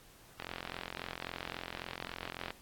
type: click train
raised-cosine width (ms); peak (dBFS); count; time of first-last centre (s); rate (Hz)
0.3; -23; 93; 0.4-2.505; 43.7
effects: pink hiss -59 dBFS RMS until 2.61 s + AAC 64 kbps